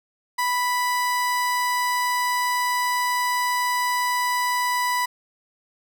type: tone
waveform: 30% pulse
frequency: 987.8 Hz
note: B5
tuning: in tune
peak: -18 dBFS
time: 0.38-5.06 s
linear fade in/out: 10 ms
effects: none